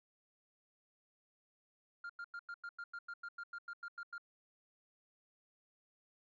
sine tone bursts, 1400 Hz, F6, 4 cents sharp, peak -40 dBFS, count 15, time 2.04-4.181 s, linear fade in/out 5 ms, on 55 ms, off 94 ms, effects tanh soft clip ceiling -42 dBFS

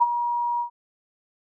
sine tone with ADSR envelope, 955 Hz, A#5, 42 cents sharp, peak -12 dBFS, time 0-0.7 s, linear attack 20 ms, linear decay 32 ms, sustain -10 dB, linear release 99 ms, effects none

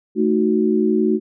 sine chord, D# diminished, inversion second, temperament equal, 220 / 311.1 / 370 Hz, A3 / D#4 / F#4, 0 / 0 / 0 cents, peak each -18 / -20 / -18 dBFS, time 0.15-1.2 s, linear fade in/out 50 ms, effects none

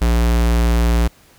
square tone, 58.27 Hz, A#1, in tune, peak -13 dBFS, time 0.01-1.08 s, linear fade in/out 10 ms, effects pink hiss -50 dBFS RMS until 1.38 s

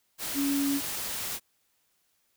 sine tone in noise, 280 Hz, C#4, 18 cents sharp, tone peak -25 dBFS, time 0.34-0.81 s, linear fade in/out 50 ms, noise white, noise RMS -34 dBFS, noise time 0.18-1.4 s, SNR +6 dB, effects white hiss -72 dBFS RMS until 2.36 s

